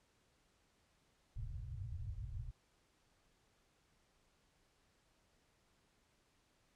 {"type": "low-pass noise", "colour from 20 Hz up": "white", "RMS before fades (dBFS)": -45, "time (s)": [1.36, 2.51], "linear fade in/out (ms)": 5, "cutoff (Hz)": 130, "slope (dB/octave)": 96, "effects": ["pink hiss -75 dBFS RMS until 6.75 s", "low-pass 9000 Hz 12 dB/octave"]}